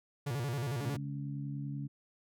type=tone with vibrato; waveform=45% pulse; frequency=130 Hz; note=C3; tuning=11 cents flat; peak=-33 dBFS; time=0.26-0.97 s; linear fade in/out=10 ms; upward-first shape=square; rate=11 Hz; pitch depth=170 cents each way
type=harmonic tone; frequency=70.3 Hz; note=C#2; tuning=25 cents sharp; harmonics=2 / 3 / 4; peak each=-37 / -45 / -44 dBFS; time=0.8-1.88 s; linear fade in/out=20 ms
effects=none